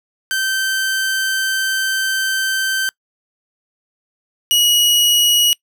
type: tone pair in turn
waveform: sawtooth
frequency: 1551 / 2907 Hz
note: G6 / F#7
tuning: -19 / -31 cents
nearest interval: major seventh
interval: 1088 cents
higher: second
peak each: -13 / -8 dBFS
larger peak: second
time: 0.31-2.89 / 4.51-5.53 s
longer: first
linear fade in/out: 0 ms
effects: noise-tail reverb RT60 0.1 s tail -25 dB re dry